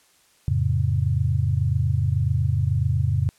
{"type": "chord", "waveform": "sine", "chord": "F augmented", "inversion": "none", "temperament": "just", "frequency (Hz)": [87.31, 109.13, 136.42], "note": ["F2", "A2", "C#3"], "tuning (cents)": [0, -14, -27], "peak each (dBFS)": -23, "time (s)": [0.48, 3.29], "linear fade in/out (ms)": 0, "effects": ["white hiss -59 dBFS RMS until 3.38 s", "low-pass 11000 Hz 12 dB/octave"]}